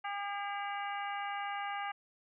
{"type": "harmonic tone with a mistuned harmonic", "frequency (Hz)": 403.7, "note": "G#4", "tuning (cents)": -49, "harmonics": [2, 3, 4, 5, 6, 7], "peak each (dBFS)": [-38, -42, -44, -46, -48, -49], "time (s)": [0.04, 1.92], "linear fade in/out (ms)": 10, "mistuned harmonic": 6, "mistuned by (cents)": -79, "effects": []}